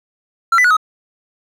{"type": "tone with pitch steps", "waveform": "triangle", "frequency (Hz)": [1358, 1992, 1461, 1269], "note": ["F6", "B6", "F#6", "D#6"], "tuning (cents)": [-49, 14, -22, 34], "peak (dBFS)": -7, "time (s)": [0.52, 0.768], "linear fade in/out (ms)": 5, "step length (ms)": 62, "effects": []}